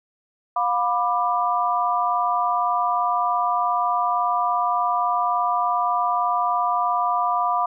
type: chord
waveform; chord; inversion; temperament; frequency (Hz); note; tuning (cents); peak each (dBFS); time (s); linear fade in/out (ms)
sine; B diminished; second; just; 711.2 / 987.8 / 1185.3; F5 / B5 / D6; +31 / 0 / +16; -23; 0.56-7.66; 5
effects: none